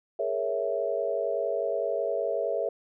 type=chord; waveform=sine; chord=A# half-diminished seventh; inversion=third; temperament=equal; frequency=415.3 / 466.2 / 554.4 / 659.3 Hz; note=G#4 / A#4 / C#5 / E5; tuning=0 / 0 / 0 / 0 cents; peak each=-33 / -32 / -31 / -30 dBFS; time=0.19-2.69 s; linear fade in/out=5 ms; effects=none